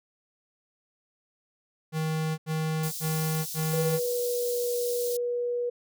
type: tone bursts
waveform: square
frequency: 157.8 Hz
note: D#3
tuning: 25 cents sharp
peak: -27 dBFS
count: 4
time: 1.92-4 s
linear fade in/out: 50 ms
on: 460 ms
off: 80 ms
type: high-pass noise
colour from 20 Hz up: white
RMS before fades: -36 dBFS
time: 2.83-5.17 s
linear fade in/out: 5 ms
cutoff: 4100 Hz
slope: 24 dB/octave
type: tone with pitch glide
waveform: sine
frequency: 487.1 to 484 Hz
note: B4 to B4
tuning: -24 to -35 cents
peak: -26 dBFS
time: 3.73-5.7 s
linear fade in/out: 10 ms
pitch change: -11 cents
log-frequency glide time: 4.03-4.58 s
effects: none